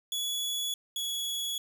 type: tone pair in turn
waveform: sawtooth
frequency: 3393 / 3370 Hz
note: G#7 / G#7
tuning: +36 / +25 cents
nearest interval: unison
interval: 11 cents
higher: first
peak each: -27 / -28 dBFS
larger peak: first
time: 0.12-0.74 / 0.96-1.58 s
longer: neither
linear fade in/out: 2 ms
effects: none